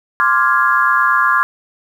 sine chord, D half-diminished seventh, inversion third, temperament equal, 1046.5 / 1174.7 / 1396.9 / 1661.2 Hz, C6 / D6 / F6 / Ab6, 0 / 0 / 0 / 0 cents, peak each -16 dBFS, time 0.2-1.43 s, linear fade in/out 0 ms, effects 7-bit

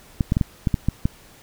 clicks, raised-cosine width 5 ms, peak -6 dBFS, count 8, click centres 0.208 / 0.321 / 0.369 / 0.412 / 0.672 / 0.742 / 0.886 / 1.055 s, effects pink hiss -49 dBFS RMS until 1.42 s

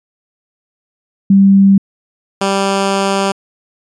sine / 10% pulse tone pair in turn, 196 / 196 Hz, G3 / G3, 0 / 0 cents, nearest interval unison, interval 0 cents, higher neither, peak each -4 dBFS, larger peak neither, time 1.3-1.78 / 2.41-3.32 s, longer second, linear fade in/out 5 ms, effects resampled to 22050 Hz

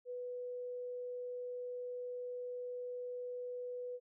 sine tone, 493.9 Hz, B4, in tune, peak -40 dBFS, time 0.05-4 s, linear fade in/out 50 ms, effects none

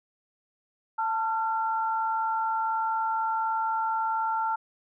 sine tone pair together, 889 / 1370.7 Hz, A5 / F6, +18 / -33 cents, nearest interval perfect fifth, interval 749 cents, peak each -26 / -30 dBFS, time 0.98-4.56 s, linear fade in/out 10 ms, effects none

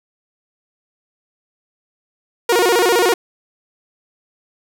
sawtooth tone with vibrato, 413.4 Hz, G#4, 8 cents flat, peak -8 dBFS, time 2.49-3.14 s, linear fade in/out 5 ms, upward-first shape square, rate 15 Hz, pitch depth 230 cents each way, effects none

